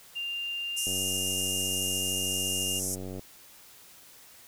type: tone with pitch glide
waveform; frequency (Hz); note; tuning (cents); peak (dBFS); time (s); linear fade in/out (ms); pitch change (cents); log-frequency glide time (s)
sine; 2794 to 2815; F7 to F7; 0 to +13; -31; 0.15-2.8; 20; +13; 0.68-0.92
type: band-pass noise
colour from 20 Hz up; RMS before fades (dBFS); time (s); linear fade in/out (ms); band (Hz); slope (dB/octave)
white; -33; 0.76-2.96; 20; 5400 to 12000; 96
type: click train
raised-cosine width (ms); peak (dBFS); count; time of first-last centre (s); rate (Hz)
2; -26; 219; 0.87-3.194; 93.8
effects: white hiss -53 dBFS RMS until 4.47 s